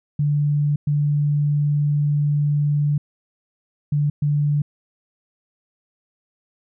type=tone bursts at uneven times; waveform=sine; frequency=146.5 Hz; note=D3; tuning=4 cents flat; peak=-16 dBFS; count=4; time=0.19-0.76 / 0.87-2.98 / 3.92-4.1 / 4.22-4.62 s; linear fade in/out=5 ms; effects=none